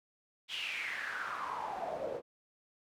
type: noise with band-pass filter sweep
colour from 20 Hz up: pink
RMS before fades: -39 dBFS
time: 0.48-2.22 s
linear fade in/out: 50 ms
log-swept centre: 3200 to 470 Hz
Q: 5.7
effects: none